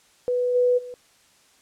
sine tone with level steps, 493.9 Hz, B4, in tune, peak -20 / -16 / -34 dBFS, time 0.28-0.94 s, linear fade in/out 0 ms, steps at 0.54 / 0.77 s, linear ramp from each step 20 ms, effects white hiss -58 dBFS RMS until 1.61 s + low-pass 9000 Hz 12 dB/octave

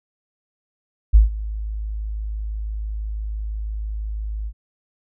sine tone with ADSR envelope, 53 Hz, G#1, 36 cents sharp, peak -5 dBFS, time 1.13-4.53 s, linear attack 21 ms, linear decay 140 ms, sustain -19 dB, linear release 61 ms, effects none

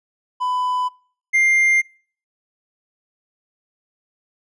triangle tone pair in turn, 1000 / 2100 Hz, B5 / C7, +21 / +6 cents, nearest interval octave + minor second, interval 1285 cents, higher second, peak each -17 / -11 dBFS, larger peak second, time 0.4-0.89 / 1.33-1.82 s, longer neither, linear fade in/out 20 ms, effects noise-tail reverb RT60 0.5 s tail -26 dB re dry + resampled to 24000 Hz

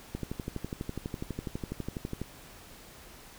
click train, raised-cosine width 3 ms, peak -21 dBFS, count 26, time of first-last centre 0.15-2.216 s, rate 12.1 Hz, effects pink hiss -51 dBFS RMS until 3.38 s

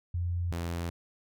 sine / sawtooth tone pair in turn, 87.31 / 85.27 Hz, F2 / F2, 0 / -41 cents, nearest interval unison, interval 41 cents, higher first, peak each -28 dBFS, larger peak neither, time 0.14-0.52 / 0.52-0.9 s, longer neither, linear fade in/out 5 ms, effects none

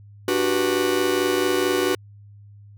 45% pulse chord, G major seventh, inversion second, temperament just, 294 / 367.5 / 392 / 490 Hz, D4 / F#4 / G4 / B4, +2 / -12 / 0 / -14 cents, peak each -27 / -22 / -27 / -26 dBFS, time 0.28-1.95 s, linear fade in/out 2 ms, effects added 102 Hz sine -43 dBFS peak until 2.77 s

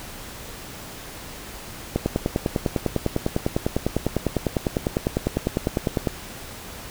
click train, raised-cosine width 2 ms, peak -7 dBFS, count 42, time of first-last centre 1.96-6.072 s, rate 9.97 Hz, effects pink hiss -38 dBFS RMS until 6.9 s

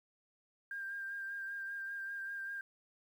sine tone with vibrato, 1595 Hz, G6, 30 cents sharp, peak -39 dBFS, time 0.71-2.61 s, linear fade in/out 2 ms, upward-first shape sine, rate 5.1 Hz, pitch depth 22 cents each way, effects 11-bit

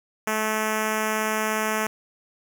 5% pulse tone with notch filter, 216.9 Hz, A3, 25 cents flat, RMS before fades -25 dBFS, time 0.27-1.87 s, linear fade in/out 5 ms, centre 3900 Hz, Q 1.2, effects none

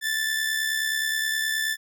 sawtooth tone with amplitude modulation, 1759 Hz, A6, 1 cent flat, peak -18 dBFS, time 0.01-1.77 s, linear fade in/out 50 ms, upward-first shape sine, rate 69.5 Hz, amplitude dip 50%, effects none

